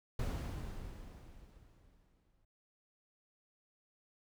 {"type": "noise with exponential decay", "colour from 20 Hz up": "brown", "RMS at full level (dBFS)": -35, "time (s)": [0.19, 2.45], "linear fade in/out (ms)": 5, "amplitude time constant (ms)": 490, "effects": []}